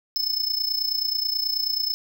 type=tone with amplitude modulation; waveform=square; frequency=5240 Hz; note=E8; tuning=11 cents flat; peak=-20 dBFS; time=0.16-1.94 s; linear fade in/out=0 ms; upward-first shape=sine; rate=29.3 Hz; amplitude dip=75%; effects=none